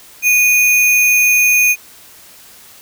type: tone with sample-and-hold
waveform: sine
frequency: 2467 Hz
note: D#7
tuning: 15 cents flat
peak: -8 dBFS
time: 0.22-1.76 s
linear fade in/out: 50 ms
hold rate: 8820 Hz
effects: white hiss -41 dBFS RMS until 2.81 s